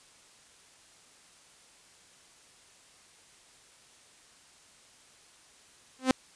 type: tone with exponential growth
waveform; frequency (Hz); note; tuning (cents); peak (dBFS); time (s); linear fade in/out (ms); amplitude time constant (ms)
sawtooth; 259.2; C4; -16; -13; 5.99-6.11; 1; 25
effects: white hiss -58 dBFS RMS until 6.35 s + resampled to 22050 Hz